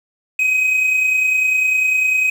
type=tone pair together; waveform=triangle; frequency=2493 / 2523 Hz; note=D#7 / D#7; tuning=+3 / +23 cents; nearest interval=unison; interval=20 cents; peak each=-24 / -12 dBFS; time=0.39-2.3 s; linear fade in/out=5 ms; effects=7-bit